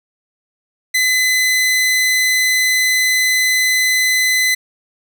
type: tone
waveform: sawtooth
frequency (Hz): 2020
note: B6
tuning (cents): +39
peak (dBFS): -9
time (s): 0.94-4.55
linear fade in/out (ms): 10
effects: none